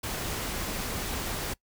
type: noise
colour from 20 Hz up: pink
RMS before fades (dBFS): -33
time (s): 0.03-1.54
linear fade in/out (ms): 10
effects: noise-tail reverb RT60 0.1 s tail -22 dB re dry